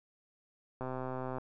click train, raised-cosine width 1 ms, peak -25 dBFS, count 75, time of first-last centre 0.81-1.384 s, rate 129 Hz, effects none

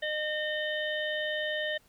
harmonic tone, 610 Hz, D#5, 34 cents flat, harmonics 1 / 3 / 5 / 6, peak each -33 / -33 / -37 / -42 dBFS, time 0.02-1.78 s, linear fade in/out 10 ms, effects pink hiss -64 dBFS RMS until 1.88 s

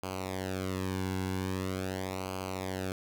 sawtooth tone with flanger, 94 Hz, F#2, 28 cents sharp, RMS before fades -35 dBFS, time 0.03-2.92 s, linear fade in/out 0 ms, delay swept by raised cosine 0.54 to 1.64 ms, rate 0.43 Hz, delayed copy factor -0.8, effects none

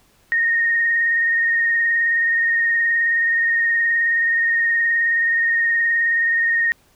sine tone with vibrato, 1852 Hz, A#6, 12 cents flat, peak -15 dBFS, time 0.32-6.72 s, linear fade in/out 0 ms, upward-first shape sine, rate 19 Hz, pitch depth 22 cents each way, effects pink hiss -57 dBFS RMS until 6.95 s

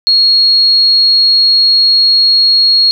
sine tone, 4300 Hz, C8, 47 cents sharp, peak -5 dBFS, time 0.07-2.91 s, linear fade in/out 0 ms, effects none

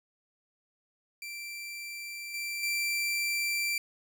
sawtooth tone with level steps, 2349 Hz, D7, in tune, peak -35 / -30 / -25 dBFS, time 1.22-3.78 s, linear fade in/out 2 ms, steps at 2.34 / 2.63 s, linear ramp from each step 2 ms, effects none

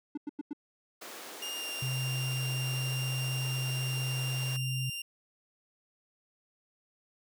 triangle tone bursts, 293.7 Hz, D4, in tune, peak -31 dBFS, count 4, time 0.15-0.532 s, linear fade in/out 5 ms, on 25 ms, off 94 ms
pink high-pass noise, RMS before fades -45 dBFS, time 1.01-4.57 s, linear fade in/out 10 ms, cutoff 310 Hz, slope 24 dB/octave
sawtooth tone with pitch glide, 2819 to 2788 Hz, F7 to F7, +16 to -4 cents, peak -33 dBFS, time 1.42-5.02 s, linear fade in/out 5 ms, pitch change -20 cents, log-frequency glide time 1.55-1.66 s
sine tone, 130.6 Hz, C3, 3 cents flat, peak -31 dBFS, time 1.82-4.9 s, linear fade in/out 5 ms
effects none

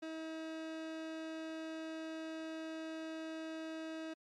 30% pulse tone, 320 Hz, D#4, 49 cents sharp, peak -39 dBFS, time 0.02-4.14 s, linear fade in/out 10 ms, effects low-pass 5000 Hz 12 dB/octave + MP3 96 kbps

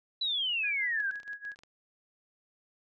sine exponential sweep, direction down, 4011 to 1521 Hz, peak -28 dBFS, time 0.21-1.11 s, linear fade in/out 5 ms
sine tone with tremolo, 1661.2 Hz, G#6, in tune, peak -35 dBFS, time 0.63-1.55 s, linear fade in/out 10 ms, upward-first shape sine, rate 6.2 Hz, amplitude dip 90%
clicks, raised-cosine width 0.2 ms, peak -37 dBFS, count 12, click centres 1.002 / 1.112 / 1.157 / 1.201 / 1.232 / 1.279 / 1.332 / 1.451 / 1.518 / 1.559 / 1.59 / 1.635 s
effects none

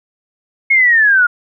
sine linear sweep, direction down, 2184 to 1400 Hz, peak -7 dBFS, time 0.7-1.27 s, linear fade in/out 10 ms, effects none

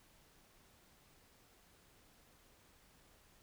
silence, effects pink hiss -67 dBFS RMS until 3.42 s

